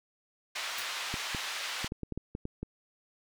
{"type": "band-pass noise", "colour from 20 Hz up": "white", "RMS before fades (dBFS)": -37, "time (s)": [0.55, 1.88], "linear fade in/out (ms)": 10, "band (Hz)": [900, 3900], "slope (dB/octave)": 12}
{"type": "noise with exponential decay", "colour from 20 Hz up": "white", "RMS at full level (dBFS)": -37, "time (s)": [0.78, 0.92], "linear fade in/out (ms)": 1, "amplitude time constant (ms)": 30}
{"type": "clicks", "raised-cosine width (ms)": 3, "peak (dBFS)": -23, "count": 10, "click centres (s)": [1.141, 1.348, 1.845, 1.921, 2.033, 2.123, 2.176, 2.351, 2.454, 2.63]}
{"effects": []}